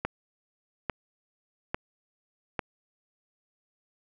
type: click train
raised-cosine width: 0.5 ms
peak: -13 dBFS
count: 4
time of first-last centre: 0.05-2.592 s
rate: 1.18 Hz
effects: none